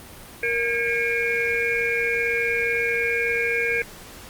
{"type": "tone cluster", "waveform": "sine", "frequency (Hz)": [467.6, 1622, 2195, 2393], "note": ["A#4", "G#6", "C#7", "D7"], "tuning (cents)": [5, -41, -18, 32], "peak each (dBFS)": -26, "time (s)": [0.43, 3.82], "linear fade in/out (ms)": 2, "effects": ["pink hiss -42 dBFS RMS until 4.29 s", "Opus 32 kbps"]}